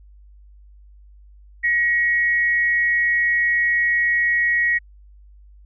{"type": "tone pair together", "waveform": "sine", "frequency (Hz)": [1900, 2206], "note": ["A#6", "C#7"], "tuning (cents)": [33, -9], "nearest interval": "minor third", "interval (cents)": 258, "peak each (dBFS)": [-16, -26], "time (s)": [1.63, 4.79], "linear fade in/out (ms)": 20, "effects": ["added 50 Hz sine -44 dBFS peak until 5.65 s"]}